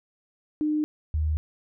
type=tone pair in turn; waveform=sine; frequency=303.5 / 77.16 Hz; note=D#4 / D#2; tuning=-43 / -14 cents; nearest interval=2 octaves; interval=2371 cents; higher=first; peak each=-22 dBFS; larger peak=neither; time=0.61-0.84 / 1.14-1.37 s; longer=neither; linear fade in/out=0 ms; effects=none